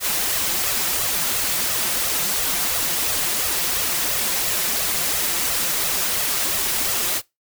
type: noise with flanger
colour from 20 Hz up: white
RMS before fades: -22 dBFS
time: 0-7.22 s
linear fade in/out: 50 ms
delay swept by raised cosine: 1.5 to 5.9 ms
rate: 2.9 Hz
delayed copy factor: +0.65
effects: noise-tail reverb RT60 0.2 s tail -22 dB re dry

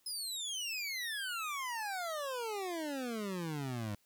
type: exponential sweep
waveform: 25% pulse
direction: down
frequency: 5140 to 100 Hz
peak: -33 dBFS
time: 0.06-3.95 s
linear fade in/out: 5 ms
effects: white hiss -72 dBFS RMS until 4.05 s

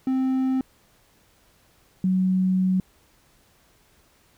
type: tone pair in turn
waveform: triangle / sine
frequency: 261.6 / 186.33 Hz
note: C4 / F#3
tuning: 0 / +12 cents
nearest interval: tritone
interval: 588 cents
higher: first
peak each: -18 dBFS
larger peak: neither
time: 0.07-0.61 / 2.04-2.8 s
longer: second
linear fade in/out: 2 ms
effects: pink hiss -60 dBFS RMS until 4.37 s

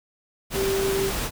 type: tone in noise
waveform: sine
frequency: 389.9 Hz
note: G4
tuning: 9 cents flat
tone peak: -22 dBFS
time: 0.54-1.12 s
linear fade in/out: 50 ms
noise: pink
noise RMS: -28 dBFS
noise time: 0.5-1.31 s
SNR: +3 dB
effects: none

